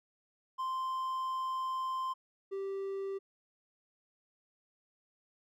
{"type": "tone pair in turn", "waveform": "triangle", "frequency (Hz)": [1043, 390.7], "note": ["C6", "G4"], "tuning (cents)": [-6, -6], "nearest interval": "octave + perfect fourth", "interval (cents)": 1700, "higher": "first", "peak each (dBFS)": [-31, -33], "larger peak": "first", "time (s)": [[0.58, 2.14], [2.51, 3.19]], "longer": "first", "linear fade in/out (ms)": 20, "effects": []}